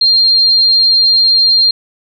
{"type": "tone", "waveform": "sine", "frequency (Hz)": 4197, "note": "C8", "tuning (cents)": 5, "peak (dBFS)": -6, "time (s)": [0.01, 1.71], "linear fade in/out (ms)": 5, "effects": []}